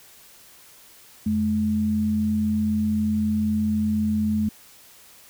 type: tone pair together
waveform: sine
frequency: 90 / 213.9 Hz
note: F#2 / A3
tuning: -47 / -49 cents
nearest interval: octave + minor third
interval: 1498 cents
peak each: -29 / -20 dBFS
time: 1.26-4.49 s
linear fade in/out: 5 ms
effects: white hiss -50 dBFS RMS until 5.29 s